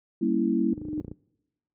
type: chord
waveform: sine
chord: G diminished seventh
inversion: none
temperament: equal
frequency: 196 / 233.1 / 277.2 / 329.6 Hz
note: G3 / Bb3 / Db4 / Fb4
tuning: 0 / 0 / 0 / 0 cents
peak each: -29 / -26 / -29 / -26 dBFS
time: 0.21-0.74 s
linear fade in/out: 10 ms
type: tone with exponential growth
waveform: sine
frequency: 303.9 Hz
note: D#4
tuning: 41 cents flat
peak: -25 dBFS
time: 0.35-1 s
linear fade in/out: 0 ms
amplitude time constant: 140 ms
type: clicks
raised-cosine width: 3 ms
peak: -24 dBFS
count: 11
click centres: 0.734 / 0.778 / 0.816 / 0.852 / 0.885 / 0.931 / 0.978 / 1.01 / 1.047 / 1.081 / 1.115 s
effects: noise-tail reverb RT60 1.0 s tail -25 dB re dry + high-pass 60 Hz 12 dB/octave